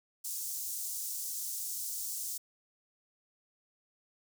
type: high-pass noise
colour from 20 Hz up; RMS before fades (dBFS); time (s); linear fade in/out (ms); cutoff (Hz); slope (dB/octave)
pink; -38; 0.24-2.38; 10; 6200; 24
effects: none